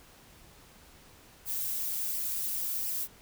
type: noise with flanger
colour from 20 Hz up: violet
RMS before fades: -33 dBFS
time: 1.45-3.08 s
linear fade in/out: 50 ms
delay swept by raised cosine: 0.37 to 5.97 ms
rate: 1.4 Hz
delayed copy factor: +0.5
effects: pink hiss -56 dBFS RMS until 3.21 s